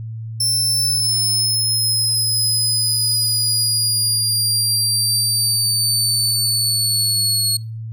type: linear sweep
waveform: 25% pulse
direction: down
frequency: 5340 to 4337 Hz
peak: -11 dBFS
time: 0.4-7.57 s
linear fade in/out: 5 ms
effects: noise-tail reverb RT60 0.3 s tail -23 dB re dry + added 112 Hz sine -26 dBFS peak until 7.92 s